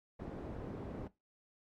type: low-pass noise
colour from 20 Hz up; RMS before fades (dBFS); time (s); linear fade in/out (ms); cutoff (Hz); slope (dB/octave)
white; -44; 0.19-1.08; 10; 390; 12
effects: noise-tail reverb RT60 0.2 s tail -17 dB re dry + MP3 96 kbps

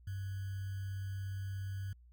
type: tone with sample-and-hold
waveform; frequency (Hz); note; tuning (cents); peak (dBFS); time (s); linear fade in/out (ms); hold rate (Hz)
sine; 97; G2; -18; -37; 0.07-1.93; 5; 1575
effects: added 60 Hz sine -57 dBFS peak until 2.12 s

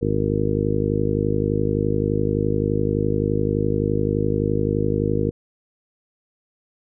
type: harmonic tone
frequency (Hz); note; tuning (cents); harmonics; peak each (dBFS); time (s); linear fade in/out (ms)
51.7; G#1; -7; 1 / 2 / 3 / 4 / 5 / 6 / 7 / 8 / 9; -30 / -25 / -26 / -30 / -27 / -28 / -28 / -29 / -25; 0.01-5.31; 20
effects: none

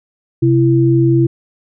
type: tone pair together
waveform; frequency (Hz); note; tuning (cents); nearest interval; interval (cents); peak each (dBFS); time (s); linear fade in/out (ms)
sine; 130.73 / 334.4; C3 / E4; -1 / +25; octave + major third; 1626; -11; 0.42-1.27; 10
effects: none

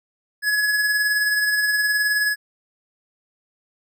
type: tone with tremolo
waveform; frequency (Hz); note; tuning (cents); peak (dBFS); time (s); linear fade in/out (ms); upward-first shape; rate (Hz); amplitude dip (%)
square; 1690; G#6; +30; -17; 0.42-2.36; 50; sine; 19; 35
effects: none

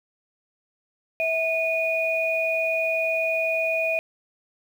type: tone pair together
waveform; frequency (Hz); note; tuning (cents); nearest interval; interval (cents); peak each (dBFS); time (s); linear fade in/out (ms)
sine; 652 / 2462; E5 / D#7; -19 / -19; octave + major seventh; 2300; -24; 1.2-3.99; 0
effects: 8-bit

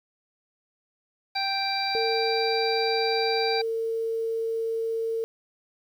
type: harmonic tone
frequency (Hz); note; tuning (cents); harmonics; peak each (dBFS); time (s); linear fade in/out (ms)
784; G5; 0; 1 / 2 / 3 / 5 / 6; -28 / -36 / -32 / -34 / -30; 1.35-3.62; 10
type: tone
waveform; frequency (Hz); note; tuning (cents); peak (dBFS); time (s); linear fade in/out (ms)
sine; 452.8; A4; +50; -25; 1.95-5.24; 0
effects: 9-bit

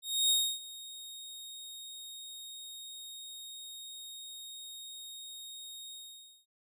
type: tone with ADSR envelope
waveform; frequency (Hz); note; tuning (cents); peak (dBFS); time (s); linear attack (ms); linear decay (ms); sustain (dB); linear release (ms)
sawtooth; 3729; A#7; 0; -21; 0.02-6.46; 280; 290; -20; 540
effects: none

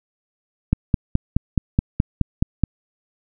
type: click train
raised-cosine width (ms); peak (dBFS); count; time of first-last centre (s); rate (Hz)
5; -3; 10; 0.73-2.637; 4.72
effects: none

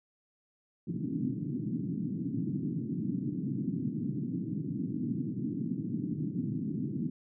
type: band-pass noise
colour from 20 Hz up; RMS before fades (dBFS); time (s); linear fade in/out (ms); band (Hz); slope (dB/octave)
white; -34; 0.87-7.1; 10; 120 to 300; 48
effects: none

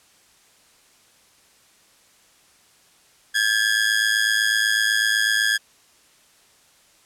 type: ring-modulated tone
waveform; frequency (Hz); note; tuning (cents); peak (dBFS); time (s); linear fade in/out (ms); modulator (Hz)
sawtooth; 1661.2; G#6; 0; -11; 3.34-5.58; 20; 54
effects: white hiss -56 dBFS RMS until 7.05 s + low-pass 10000 Hz 12 dB/octave

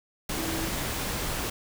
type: tone in noise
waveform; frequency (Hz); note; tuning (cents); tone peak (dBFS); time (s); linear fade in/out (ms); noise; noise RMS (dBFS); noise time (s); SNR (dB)
sine; 325; E4; -24; -33; 0.37-0.69; 5; pink; -31; 0.29-1.5; -5
effects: none

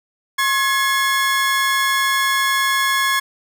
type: tone pair together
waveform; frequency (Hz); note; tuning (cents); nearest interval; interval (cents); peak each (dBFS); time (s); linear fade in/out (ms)
30% pulse; 1077 / 1686; C6 / G#6; +50 / +26; minor sixth; 776; -16; 0.38-3.2; 10
effects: none

